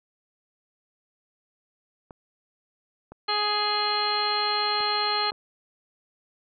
clicks, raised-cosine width 1 ms, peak -28 dBFS, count 4, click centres 2.108 / 3.12 / 4.806 / 5.319 s
harmonic tone, 417.3 Hz, G#4, 8 cents sharp, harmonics 1 / 2 / 3 / 4 / 5 / 6 / 7 / 8 / 10, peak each -34 / -29 / -29 / -36 / -36 / -38 / -36 / -36 / -27 dBFS, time 3.28-5.31 s, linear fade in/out 10 ms
effects none

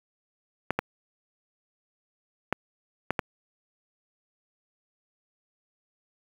clicks, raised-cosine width 0.5 ms, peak -9 dBFS, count 5, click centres 0.706 / 0.79 / 2.526 / 3.106 / 3.192 s, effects high-pass 80 Hz 12 dB/octave + 7-bit

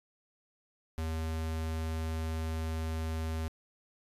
square tone, 80.2 Hz, E2, 47 cents flat, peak -33 dBFS, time 0.98-3.48 s, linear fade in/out 0 ms, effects resampled to 32000 Hz

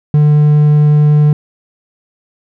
triangle tone with hard clipping, 149.1 Hz, D3, 27 cents sharp, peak -6 dBFS, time 0.14-1.33 s, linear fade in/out 2 ms, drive 6 dB, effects none

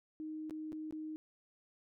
sine tone with dropouts, 311.1 Hz, D#4, in tune, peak -40 dBFS, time 0.2-1.16 s, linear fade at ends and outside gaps 0 ms, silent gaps 0.497-0.508 / 0.721-0.729 / 0.909-0.925 s, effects none

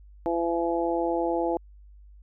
harmonic tone, 169.1 Hz, E3, 44 cents sharp, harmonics 2 / 3 / 4 / 5, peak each -27 / -29 / -30 / -31 dBFS, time 0.26-1.57 s, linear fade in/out 0 ms, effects added 50 Hz sine -47 dBFS peak until 2.22 s

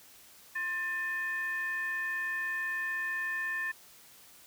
sine tone with frequency modulation, 1782 Hz, A6, 22 cents sharp, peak -31 dBFS, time 0.55-3.72 s, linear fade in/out 10 ms, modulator 723 Hz, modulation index 0.44, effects white hiss -56 dBFS RMS until 4.46 s

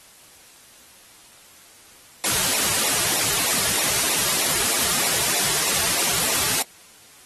white noise with flanger, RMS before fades -21 dBFS, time 2.24-6.62 s, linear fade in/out 0 ms, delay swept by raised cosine 0.61 to 4.01 ms, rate 3.2 Hz, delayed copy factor -1, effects white hiss -49 dBFS RMS until 7.25 s + AAC 32 kbps

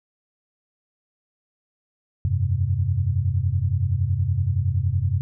sine chord, F suspended second, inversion none, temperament equal, 87.31 / 98 / 130.81 Hz, F2 / G2 / C3, 0 / 0 / 0 cents, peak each -24 / -22 / -25 dBFS, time 2.25-5.21 s, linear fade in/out 0 ms, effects none

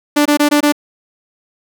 sawtooth tone bursts, 293.7 Hz, D4, in tune, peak -5 dBFS, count 5, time 0.16-0.724 s, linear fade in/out 10 ms, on 96 ms, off 21 ms, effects none

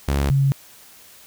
sawtooth / sine tone pair in turn, 70 / 137.36 Hz, C#2 / C#3, +18 / -15 cents, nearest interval octave, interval 1167 cents, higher second, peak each -14 dBFS, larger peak neither, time 0.08-0.3 / 0.3-0.52 s, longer neither, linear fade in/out 0 ms, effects white hiss -47 dBFS RMS until 1.26 s

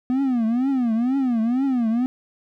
triangle tone with vibrato, 246.9 Hz, B3, in tune, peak -16 dBFS, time 0.1-2.06 s, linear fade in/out 0 ms, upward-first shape triangle, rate 2.1 Hz, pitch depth 220 cents each way, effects none

